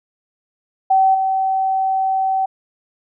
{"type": "tone with level steps", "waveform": "sine", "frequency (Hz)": 766, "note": "G5", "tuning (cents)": -40, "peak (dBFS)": [-10, -15], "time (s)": [0.9, 2.46], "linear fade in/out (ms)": 10, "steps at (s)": 1.14, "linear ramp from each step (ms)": 10, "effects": []}